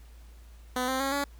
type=tone with pitch steps; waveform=10% pulse; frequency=252 / 261.9 / 272.3 / 283 Hz; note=B3 / C4 / C#4 / C#4; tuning=+35 / +2 / -31 / +36 cents; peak=-19 dBFS; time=0.76-1.24 s; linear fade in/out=2 ms; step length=120 ms; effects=added 57 Hz sine -47 dBFS peak until 1.39 s + pink hiss -61 dBFS RMS until 1.39 s